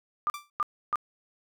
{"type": "tone bursts", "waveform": "sine", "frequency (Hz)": 1203, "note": "D6", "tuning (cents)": 41, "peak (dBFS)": -23, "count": 3, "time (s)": [0.27, 0.957], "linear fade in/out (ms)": 0, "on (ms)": 29, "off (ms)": 300}
{"type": "tone with exponential decay", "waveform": "sawtooth", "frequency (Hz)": 1175, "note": "D6", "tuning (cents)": 1, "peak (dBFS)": -29, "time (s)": [0.34, 0.5], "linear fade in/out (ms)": 2, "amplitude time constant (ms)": 34}
{"effects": []}